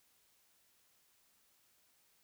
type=silence; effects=white hiss -72 dBFS RMS until 2.23 s